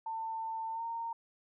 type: tone with pitch glide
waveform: sine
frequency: 896 to 920.7 Hz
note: A5 to A#5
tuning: +31 to -22 cents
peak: -35 dBFS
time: 0.06-1.13 s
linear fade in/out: 5 ms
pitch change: +47 cents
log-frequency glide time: 0.71-0.83 s
effects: none